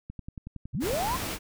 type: click train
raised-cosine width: 5 ms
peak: -26 dBFS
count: 10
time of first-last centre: 0.1-0.933 s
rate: 10.8 Hz
type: linear sweep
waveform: sine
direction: up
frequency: 86 to 1085 Hz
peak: -27 dBFS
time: 0.73-1.17 s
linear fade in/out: 20 ms
type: noise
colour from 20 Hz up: pink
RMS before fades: -33 dBFS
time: 0.8-1.39 s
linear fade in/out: 50 ms
effects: none